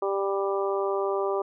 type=harmonic tone; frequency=196.9 Hz; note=G3; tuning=8 cents sharp; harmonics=2 / 3 / 4 / 5 / 6; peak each=-26 / -31 / -34 / -35 / -34 dBFS; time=0.02-1.42 s; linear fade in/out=5 ms; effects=none